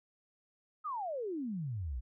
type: exponential sweep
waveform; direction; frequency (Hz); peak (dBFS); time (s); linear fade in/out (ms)
sine; down; 1304 to 55; -35; 0.84-2.01; 20
effects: none